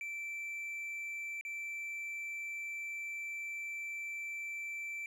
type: tone with dropouts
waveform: triangle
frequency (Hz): 2334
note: D7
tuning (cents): -11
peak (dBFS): -37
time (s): 0.01-5.06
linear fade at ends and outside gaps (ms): 1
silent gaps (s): 1.411-1.45
effects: none

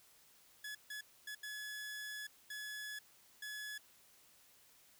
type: tone bursts at uneven times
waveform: sawtooth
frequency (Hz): 1700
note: G#6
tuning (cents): +40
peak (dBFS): -40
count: 6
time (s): 0.64-0.75 / 0.9-1.01 / 1.27-1.35 / 1.43-2.27 / 2.5-2.99 / 3.42-3.78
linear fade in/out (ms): 5
effects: white hiss -66 dBFS RMS until 4.99 s

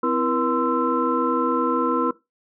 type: tone cluster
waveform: sine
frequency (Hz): 256.8 / 330 / 479.8 / 1034 / 1327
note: C4 / E4 / A#4 / C6 / E6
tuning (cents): -32 / +2 / +50 / -21 / +11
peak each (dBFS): -25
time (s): 0.03-2.11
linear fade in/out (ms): 5
effects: noise-tail reverb RT60 0.2 s tail -18 dB re dry + tanh soft clip ceiling -7 dBFS

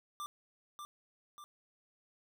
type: tone with echo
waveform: square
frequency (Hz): 1184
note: D6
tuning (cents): +14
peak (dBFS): -40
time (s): 0.2-0.26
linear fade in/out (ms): 0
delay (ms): 590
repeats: 2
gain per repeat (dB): -5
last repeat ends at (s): 1.44
effects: none

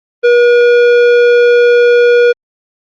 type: tone with tanh clipping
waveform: sine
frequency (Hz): 481.1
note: B4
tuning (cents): -45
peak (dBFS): -6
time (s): 0.23-2.33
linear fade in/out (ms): 20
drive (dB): 13
effects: Opus 32 kbps

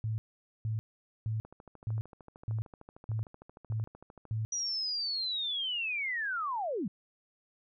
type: tone bursts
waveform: sine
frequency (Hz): 110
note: A2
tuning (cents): 0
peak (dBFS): -30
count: 8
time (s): 0.04-4.45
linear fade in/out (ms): 0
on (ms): 140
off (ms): 470
type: click train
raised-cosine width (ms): 1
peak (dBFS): -36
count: 38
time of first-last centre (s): 1.45-4.253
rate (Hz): 13.2
type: linear sweep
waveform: sine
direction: down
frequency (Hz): 5850 to 156.9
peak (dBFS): -31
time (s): 4.52-6.88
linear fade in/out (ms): 5
effects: none

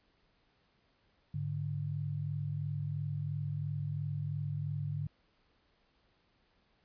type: tone pair together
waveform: sine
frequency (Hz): 103.89 / 146.83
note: G#2 / D3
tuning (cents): +1 / 0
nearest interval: tritone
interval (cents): 599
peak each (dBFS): -38 / -35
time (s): 1.34-5.07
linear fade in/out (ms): 5
effects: pink hiss -72 dBFS RMS until 6.84 s + resampled to 11025 Hz

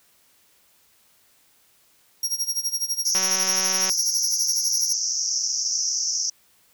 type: tone with tremolo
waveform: sawtooth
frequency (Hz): 5620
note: F8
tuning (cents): +10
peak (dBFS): -18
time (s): 2.23-4.93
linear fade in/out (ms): 2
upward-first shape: sine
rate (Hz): 12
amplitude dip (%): 85
type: band-pass noise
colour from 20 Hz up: pink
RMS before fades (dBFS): -25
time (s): 3.05-6.3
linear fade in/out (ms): 5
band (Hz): 5400 to 6200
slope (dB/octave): 96
type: click train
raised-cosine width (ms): 0.3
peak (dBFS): -14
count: 142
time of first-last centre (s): 3.15-3.896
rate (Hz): 189
effects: white hiss -60 dBFS RMS until 6.73 s

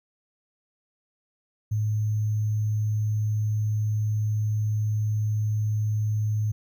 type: tone with sample-and-hold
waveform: sine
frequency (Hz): 107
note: A2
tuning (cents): -48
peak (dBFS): -22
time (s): 1.71-6.52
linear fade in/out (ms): 10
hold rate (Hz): 6300
effects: none

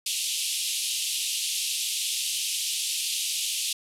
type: band-pass noise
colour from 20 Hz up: pink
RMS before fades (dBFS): -29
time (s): 0.06-3.73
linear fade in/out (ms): 5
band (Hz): 2700 to 12000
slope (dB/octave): 48
effects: none

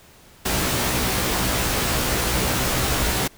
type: noise with comb filter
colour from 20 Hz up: pink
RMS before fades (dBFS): -22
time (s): 0.45-3.28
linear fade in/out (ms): 10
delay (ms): 16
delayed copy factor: +0.85
effects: pink hiss -50 dBFS RMS until 3.37 s

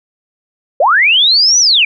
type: linear two-way sweep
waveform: sine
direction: up then down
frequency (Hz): 492.2 to 6060 to 2279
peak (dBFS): -6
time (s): 0.8-1.85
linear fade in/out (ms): 5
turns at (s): 1.59
effects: none

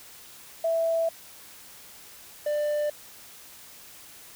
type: tone pair in turn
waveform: sine / triangle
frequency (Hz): 659.3 / 593.7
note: E5 / D5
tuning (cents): 0 / +19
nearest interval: major second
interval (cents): 181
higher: first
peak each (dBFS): -22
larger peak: neither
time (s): 0.64-1.09 / 2.46-2.9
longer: first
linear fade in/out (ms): 5
effects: white hiss -48 dBFS RMS until 4.35 s

